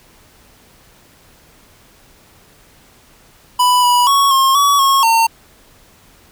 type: tone with pitch steps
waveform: square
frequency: 991 / 978 / 1111 / 1073 / 1134 / 1091 / 910 Hz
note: B5 / B5 / C#6 / C6 / C#6 / C#6 / A#5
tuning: +6 / -17 / +4 / +43 / +39 / -28 / -42 cents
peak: -10 dBFS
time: 3.59-5.27 s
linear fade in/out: 10 ms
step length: 240 ms
effects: pink hiss -48 dBFS RMS until 6.31 s